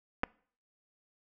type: clicks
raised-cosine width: 0.5 ms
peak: -15 dBFS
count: 2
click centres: 0.234 / 0.238 s
effects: noise-tail reverb RT60 0.5 s tail -25 dB re dry